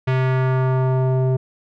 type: tone with low-pass filter sweep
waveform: square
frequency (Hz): 130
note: C3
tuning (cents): -11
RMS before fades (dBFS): -18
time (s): 0.07-1.37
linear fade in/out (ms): 10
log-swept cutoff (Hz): 2500 to 530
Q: 1.3
effects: none